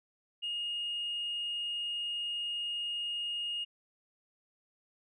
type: tone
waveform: sine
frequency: 2855 Hz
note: F7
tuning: 37 cents sharp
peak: -32 dBFS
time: 0.42-3.65 s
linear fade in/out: 20 ms
effects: tanh soft clip ceiling -29 dBFS